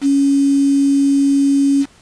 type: tone with quantisation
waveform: sine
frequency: 278.2 Hz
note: C#4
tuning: 6 cents sharp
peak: -10 dBFS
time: 0.01-1.86 s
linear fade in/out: 50 ms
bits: 5
effects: pink hiss -48 dBFS RMS until 2.01 s + resampled to 22050 Hz